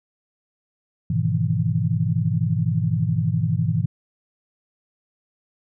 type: chord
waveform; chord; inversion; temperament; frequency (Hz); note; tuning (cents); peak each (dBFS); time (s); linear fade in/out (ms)
sine; E major seventh; first; equal with one note detuned; 103.83 / 123.47 / 155.56 / 167.5; G#2 / B2 / D#3 / E3; 0 / 0 / 0 / +28; -24; 1.1-3.86; 5
effects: none